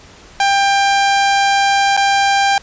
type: tone with dropouts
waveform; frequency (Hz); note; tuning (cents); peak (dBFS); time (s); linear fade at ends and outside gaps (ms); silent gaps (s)
sawtooth; 794; G5; +22; -7; 0.4-2.58; 2; 1.967-1.974
effects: pink hiss -41 dBFS RMS until 2.62 s + resampled to 16000 Hz